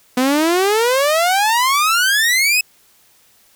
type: exponential sweep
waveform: sawtooth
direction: up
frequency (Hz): 246.9 to 2600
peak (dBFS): -9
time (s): 0.17-2.61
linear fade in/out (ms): 5
effects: white hiss -53 dBFS RMS until 3.55 s